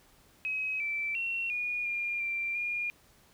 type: tone with pitch steps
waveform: sine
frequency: 2544 / 2329 / 2725 / 2444 / 2407 / 2363 / 2420 Hz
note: D#7 / D7 / F7 / D#7 / D7 / D7 / D#7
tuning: +38 / -15 / -43 / -32 / +42 / +10 / -49 cents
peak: -30 dBFS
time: 0.45-2.9 s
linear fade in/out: 0 ms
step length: 350 ms
effects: pink hiss -62 dBFS RMS until 3.33 s